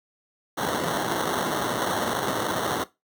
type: noise with sample-and-hold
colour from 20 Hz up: blue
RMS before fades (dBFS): -26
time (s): 0.57-2.84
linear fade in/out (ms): 5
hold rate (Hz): 2450
effects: noise-tail reverb RT60 0.2 s tail -17 dB re dry + high-pass 150 Hz 12 dB/octave